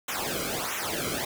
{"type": "noise with flanger", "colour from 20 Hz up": "pink", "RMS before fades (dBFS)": -31, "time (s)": [0.08, 1.25], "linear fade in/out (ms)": 5, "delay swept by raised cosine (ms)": [0.21, 1.13], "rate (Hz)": 1.5, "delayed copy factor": -1, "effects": []}